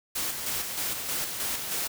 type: noise with tremolo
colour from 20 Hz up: white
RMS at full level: -30 dBFS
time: 0.15-1.88 s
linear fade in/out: 10 ms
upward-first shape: square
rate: 3.2 Hz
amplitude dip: 40%
effects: none